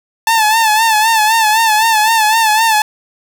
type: tone with vibrato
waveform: sawtooth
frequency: 880 Hz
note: A5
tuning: in tune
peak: -5 dBFS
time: 0.27-2.82 s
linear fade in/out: 2 ms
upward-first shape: sine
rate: 3.9 Hz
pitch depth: 68 cents each way
effects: none

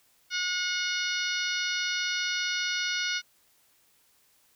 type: harmonic tone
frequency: 725 Hz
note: F#5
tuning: 35 cents flat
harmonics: 2 / 3 / 4 / 5 / 6 / 7 / 8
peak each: -32 / -34 / -35 / -36 / -37 / -37 / -38 dBFS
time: 0.3-3.22 s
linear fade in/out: 50 ms
effects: white hiss -65 dBFS RMS until 4.55 s

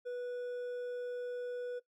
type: tone with hard clipping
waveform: triangle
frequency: 490.9 Hz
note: B4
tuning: 10 cents flat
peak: -38 dBFS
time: 0.05-1.8 s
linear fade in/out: 20 ms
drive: 7 dB
effects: noise-tail reverb RT60 0.1 s tail -17 dB re dry

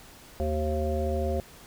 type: harmonic tone with a mistuned harmonic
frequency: 76.7 Hz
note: D#2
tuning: 24 cents flat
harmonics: 1 / 3 / 5 / 7 / 9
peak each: -28 / -35 / -33 / -32 / -34 dBFS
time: 0.4-1.4 s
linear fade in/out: 0 ms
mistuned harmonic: 9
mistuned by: -18 cents
effects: pink hiss -50 dBFS RMS until 1.66 s

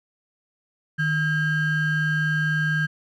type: ring-modulated tone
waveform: triangle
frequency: 728 Hz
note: F#5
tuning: 28 cents flat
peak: -15 dBFS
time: 0.98-2.87 s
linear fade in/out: 20 ms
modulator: 882 Hz
effects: none

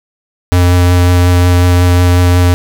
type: tone with vibrato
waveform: square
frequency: 88.9 Hz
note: F2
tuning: 31 cents sharp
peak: -6 dBFS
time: 0.52-2.54 s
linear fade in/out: 0 ms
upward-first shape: triangle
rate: 5.5 Hz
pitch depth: 12 cents each way
effects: none

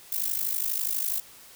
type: noise with amplitude modulation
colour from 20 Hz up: violet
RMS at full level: -25 dBFS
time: 0.12-1.2 s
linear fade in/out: 5 ms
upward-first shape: sine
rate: 52.2 Hz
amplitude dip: 80%
effects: white hiss -50 dBFS RMS until 1.55 s

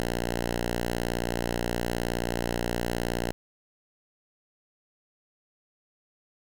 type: tone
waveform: 5% pulse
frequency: 59 Hz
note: A#1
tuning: 22 cents sharp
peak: -16 dBFS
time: 0-3.32 s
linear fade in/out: 0 ms
effects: none

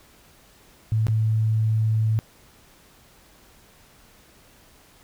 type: tone with dropouts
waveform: sine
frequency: 110 Hz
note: A2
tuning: in tune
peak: -18 dBFS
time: 0.92-2.19 s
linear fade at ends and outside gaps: 0 ms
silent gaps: 1.068-1.083 s
effects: pink hiss -54 dBFS RMS until 5.03 s

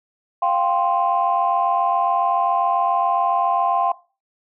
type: chord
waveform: sine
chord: F suspended second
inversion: none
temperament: just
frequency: 698.5 / 785.8 / 1047.7 Hz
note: F5 / G5 / C6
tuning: 0 / +4 / +2 cents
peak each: -20 dBFS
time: 0.42-3.92 s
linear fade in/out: 5 ms
effects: noise-tail reverb RT60 0.3 s tail -17 dB re dry + tanh soft clip ceiling -8 dBFS

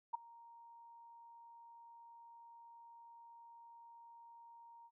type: tone with ADSR envelope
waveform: sine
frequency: 932.3 Hz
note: A#5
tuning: in tune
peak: -33 dBFS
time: 0.13-4.91 s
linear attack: 15 ms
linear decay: 11 ms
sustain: -23 dB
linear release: 55 ms
effects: none

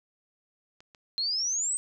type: clicks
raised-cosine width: 0.2 ms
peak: -34 dBFS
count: 2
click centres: 0.805 / 0.948 s
type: exponential sweep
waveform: sine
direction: up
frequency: 4130 to 8372 Hz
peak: -26 dBFS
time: 1.18-1.77 s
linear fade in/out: 0 ms
effects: none

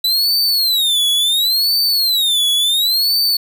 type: tone with vibrato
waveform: 45% pulse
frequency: 3934 Hz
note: B7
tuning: 7 cents flat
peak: -12 dBFS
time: 0.04-3.37 s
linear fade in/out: 5 ms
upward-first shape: sine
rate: 0.71 Hz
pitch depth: 260 cents each way
effects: none

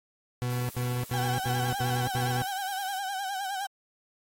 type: tone bursts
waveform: 40% pulse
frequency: 123.47 Hz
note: B2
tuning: in tune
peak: -27 dBFS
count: 6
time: 0.42-2.42 s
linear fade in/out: 0 ms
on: 270 ms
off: 76 ms
type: noise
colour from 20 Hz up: blue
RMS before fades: -45 dBFS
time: 0.49-2.99 s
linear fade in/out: 10 ms
type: tone with vibrato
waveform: 35% pulse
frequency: 778 Hz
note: G5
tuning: 13 cents flat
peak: -29 dBFS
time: 1.13-3.67 s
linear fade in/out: 10 ms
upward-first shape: sine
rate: 9.7 Hz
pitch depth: 75 cents each way
effects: AAC 48 kbps

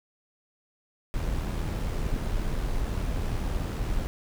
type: noise with amplitude modulation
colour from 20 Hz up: brown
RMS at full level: -27 dBFS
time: 1.14-4.07 s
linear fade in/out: 0 ms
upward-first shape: sine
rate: 82.3 Hz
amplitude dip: 35%
effects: none

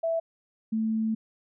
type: tone pair in turn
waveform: sine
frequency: 659.3 / 220.9 Hz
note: E5 / A3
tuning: 0 / +7 cents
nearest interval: octave + perfect fifth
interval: 1893 cents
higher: first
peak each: -24 dBFS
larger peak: neither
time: 0.03-0.2 / 0.72-1.15 s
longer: second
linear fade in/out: 10 ms
effects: none

